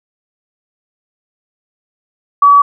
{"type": "tone", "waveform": "sine", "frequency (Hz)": 1141, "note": "C#6", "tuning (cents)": 50, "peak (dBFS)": -3, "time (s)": [2.42, 2.62], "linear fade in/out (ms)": 5, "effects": []}